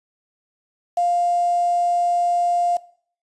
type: tone with quantisation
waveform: sine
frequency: 700 Hz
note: F5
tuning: 4 cents sharp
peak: -16 dBFS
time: 0.97-2.77 s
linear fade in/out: 5 ms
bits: 6
effects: noise-tail reverb RT60 0.5 s tail -19 dB re dry + resampled to 24000 Hz